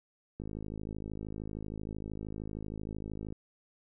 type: click train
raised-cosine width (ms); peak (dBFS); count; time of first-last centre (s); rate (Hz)
3; -27; 156; 0.4-3.325; 53
effects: none